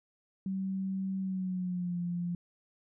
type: tone with pitch glide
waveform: sine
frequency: 191.4 to 174.5 Hz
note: G3 to F3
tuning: -41 to -1 cents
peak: -31 dBFS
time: 0.46-2.35 s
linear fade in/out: 2 ms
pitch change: -160 cents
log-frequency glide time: 1.19-1.99 s
effects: none